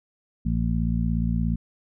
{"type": "harmonic tone", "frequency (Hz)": 57, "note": "A#1", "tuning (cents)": -38, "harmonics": [1, 2, 3, 4], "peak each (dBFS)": [-25, -29, -26, -28], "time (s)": [0.45, 1.56], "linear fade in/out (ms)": 10, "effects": []}